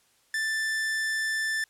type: tone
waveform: 45% pulse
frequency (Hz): 1766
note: A6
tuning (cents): +6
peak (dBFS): -26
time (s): 0.34-1.64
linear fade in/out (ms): 2
effects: white hiss -65 dBFS RMS until 1.69 s + low-pass 11000 Hz 12 dB/octave